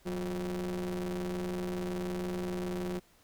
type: ring-modulated tone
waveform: 45% pulse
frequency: 86.8 Hz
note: F2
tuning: 10 cents flat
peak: -30 dBFS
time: 0.05-3 s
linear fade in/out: 20 ms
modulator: 271 Hz
effects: pink hiss -64 dBFS RMS until 3.23 s